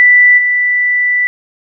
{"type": "tone with level steps", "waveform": "sine", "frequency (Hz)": 1975.5, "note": "B6", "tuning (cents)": 0, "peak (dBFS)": [-3, -9], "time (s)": [0, 1.27], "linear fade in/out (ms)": 0, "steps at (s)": 0.37, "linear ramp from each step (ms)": 20, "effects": []}